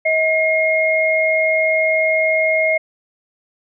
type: tone pair together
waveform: sine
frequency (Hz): 637.1 / 2143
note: D#5 / C7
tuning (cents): +41 / +41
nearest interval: octave + major sixth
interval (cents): 2100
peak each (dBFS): -16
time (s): 0.05-2.78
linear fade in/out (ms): 10
effects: none